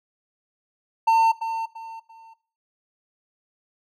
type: tone with echo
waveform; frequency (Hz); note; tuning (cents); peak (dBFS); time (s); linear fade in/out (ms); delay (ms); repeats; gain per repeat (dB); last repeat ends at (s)
triangle; 903; A5; +45; -12; 1.07-1.32; 10; 340; 3; -10; 2.34
effects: noise-tail reverb RT60 0.4 s tail -18 dB re dry